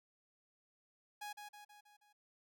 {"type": "tone with echo", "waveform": "sawtooth", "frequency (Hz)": 830.6, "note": "G#5", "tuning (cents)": 0, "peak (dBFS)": -40, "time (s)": [1.21, 1.33], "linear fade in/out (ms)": 10, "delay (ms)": 160, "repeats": 5, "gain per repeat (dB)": -5, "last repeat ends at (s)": 2.13, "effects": []}